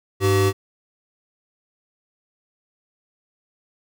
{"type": "tone pair together", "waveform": "square", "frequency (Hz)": [100.35, 382.5], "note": ["G2", "G4"], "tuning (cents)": [41, -42], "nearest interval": "octave + major seventh", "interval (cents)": 2317, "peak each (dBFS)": -19, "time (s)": [0.2, 0.53], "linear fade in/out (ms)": 50, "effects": []}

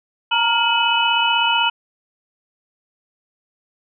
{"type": "tone cluster", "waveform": "sine", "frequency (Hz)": [898, 934, 1403, 2550, 2972], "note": ["A5", "A#5", "F6", "D#7", "F#7"], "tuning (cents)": [35, 3, 8, 42, 7], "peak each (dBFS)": [-27, -19, -23, -22, -19], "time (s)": [0.31, 1.7], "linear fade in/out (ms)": 10, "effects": []}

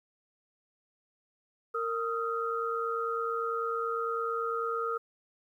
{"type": "tone cluster", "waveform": "sine", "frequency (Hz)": [460.4, 1253, 1362], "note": ["A#4", "D#6", "F6"], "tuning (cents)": [-22, 12, -44], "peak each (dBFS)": [-33, -33, -36], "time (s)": [1.74, 4.98], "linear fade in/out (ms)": 10, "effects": ["11-bit"]}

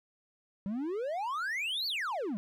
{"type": "exponential two-way sweep", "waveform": "triangle", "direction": "up then down", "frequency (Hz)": [187.8, 4645, 187.8], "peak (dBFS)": -30, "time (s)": [0.66, 2.37], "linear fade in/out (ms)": 0, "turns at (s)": 1.87, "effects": []}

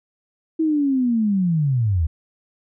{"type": "linear sweep", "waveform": "sine", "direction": "down", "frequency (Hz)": [325.5, 73.42], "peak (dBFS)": -16, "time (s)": [0.59, 2.07], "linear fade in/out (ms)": 10, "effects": []}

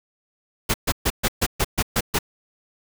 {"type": "noise bursts", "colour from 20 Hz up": "pink", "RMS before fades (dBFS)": -20, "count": 9, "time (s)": [0.69, 2.189], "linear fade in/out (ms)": 10, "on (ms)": 51, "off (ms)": 130, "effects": []}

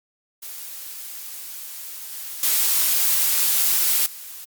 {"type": "noise with level steps", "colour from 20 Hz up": "blue", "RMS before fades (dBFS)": [-35, -33, -19, -37], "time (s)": [0.42, 4.45], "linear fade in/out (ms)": 10, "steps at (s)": [2.12, 2.43, 4.06], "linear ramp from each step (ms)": 2, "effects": ["Opus 48 kbps"]}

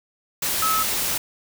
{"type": "tone in noise", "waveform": "sine", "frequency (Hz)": 1292, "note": "E6", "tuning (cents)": -35, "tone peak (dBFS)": -20, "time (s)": [0.62, 0.83], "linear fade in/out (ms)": 5, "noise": "white", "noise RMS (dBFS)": -24, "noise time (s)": [0.42, 1.18], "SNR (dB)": 1, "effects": []}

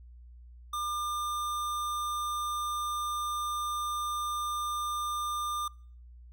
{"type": "tone", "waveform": "square", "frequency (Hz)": 1200, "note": "D6", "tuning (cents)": 37, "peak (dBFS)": -32, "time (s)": [0.73, 5.68], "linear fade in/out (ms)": 5, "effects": ["noise-tail reverb RT60 0.5 s tail -24 dB re dry", "added 60 Hz sine -48 dBFS peak until 6.32 s"]}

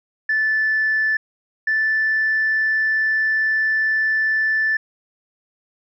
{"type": "tone pair in turn", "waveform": "sine", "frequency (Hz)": [1751, 1757.7], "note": ["A6", "A6"], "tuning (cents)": [-9, -2], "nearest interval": "unison", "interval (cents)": 7, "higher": "second", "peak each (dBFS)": -15, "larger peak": "neither", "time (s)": [[0.29, 1.17], [1.67, 4.77]], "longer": "second", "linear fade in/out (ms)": 5, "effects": ["tanh soft clip ceiling -12 dBFS"]}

